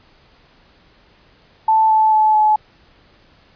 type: tone with pitch steps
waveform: sine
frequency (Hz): 880 / 871.9 / 863.9 / 855.9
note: A5 / A5 / A5 / A5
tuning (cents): 0 / -16 / -32 / -48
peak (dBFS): -10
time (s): 1.68-2.56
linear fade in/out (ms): 5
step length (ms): 220
effects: pink hiss -52 dBFS RMS until 3.55 s + resampled to 11025 Hz